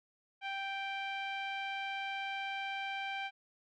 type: tone with low-pass filter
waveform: sawtooth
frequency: 784 Hz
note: G5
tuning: in tune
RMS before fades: -39 dBFS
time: 0.41-3.31 s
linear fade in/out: 50 ms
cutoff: 2700 Hz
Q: 3.2
effects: none